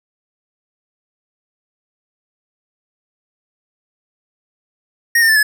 square tone with pitch steps, 1864.7 / 1811.6 / 1760 / 1709.9 Hz, A#6 / A#6 / A6 / A6, 0 / -50 / 0 / -50 cents, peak -10 dBFS, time 5.15-5.43 s, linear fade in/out 5 ms, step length 70 ms, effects none

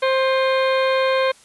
harmonic tone with a mistuned harmonic, 527 Hz, C5, 12 cents sharp, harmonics 1 / 2 / 3 / 4 / 5 / 6 / 7 / 8, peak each -17 / -23 / -27 / -29 / -31 / -33 / -34 / -35 dBFS, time 0.02-1.32 s, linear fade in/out 10 ms, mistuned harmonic 5, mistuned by -120 cents, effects white hiss -50 dBFS RMS until 1.44 s + resampled to 24000 Hz

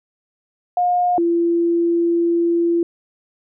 sine tone pair in turn, 714 / 340.1 Hz, F5 / F4, +38 / -46 cents, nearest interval octave + minor second, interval 1284 cents, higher first, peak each -14 dBFS, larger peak neither, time 0.77-1.18 / 1.18-2.83 s, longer second, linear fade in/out 2 ms, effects none

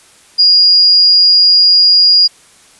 sine tone, 4858 Hz, D#8, 42 cents flat, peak -4 dBFS, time 0.38-2.28 s, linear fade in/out 20 ms, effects white hiss -44 dBFS RMS until 2.79 s + resampled to 24000 Hz

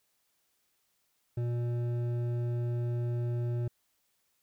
sine tone with hard clipping, 120 Hz, B2, 49 cents flat, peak -31 dBFS, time 1.37-3.68 s, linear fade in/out 5 ms, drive 9 dB, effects white hiss -75 dBFS RMS until 4.42 s

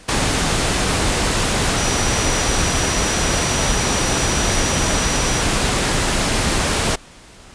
sine tone in noise, 5840 Hz, F#8, 24 cents flat, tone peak -26 dBFS, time 1.77-5.42 s, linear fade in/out 10 ms, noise pink, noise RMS -18 dBFS, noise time 0.08-6.96 s, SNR -11 dB, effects pink hiss -43 dBFS RMS until 7.54 s + resampled to 22050 Hz

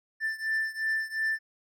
triangle beating tone pair, 1770 / 1772.8 Hz, A6 / A6, +10 / +13 cents, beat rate 2.8 Hz, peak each -28 / -30 dBFS, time 0.2-1.39 s, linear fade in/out 50 ms, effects none

